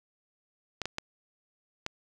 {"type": "clicks", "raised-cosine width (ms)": 0.2, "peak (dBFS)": -15, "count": 4, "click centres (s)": [0.817, 0.856, 0.984, 1.864], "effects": []}